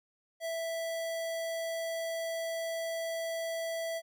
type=tone; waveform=square; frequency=659.3 Hz; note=E5; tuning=in tune; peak=-34 dBFS; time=0.4-4.02 s; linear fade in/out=50 ms; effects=none